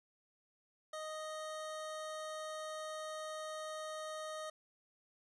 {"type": "tone", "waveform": "25% pulse", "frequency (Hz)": 622.3, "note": "D#5", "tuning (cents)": 0, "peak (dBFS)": -38, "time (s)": [0.93, 4.5], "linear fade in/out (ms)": 5, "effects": ["resampled to 24000 Hz"]}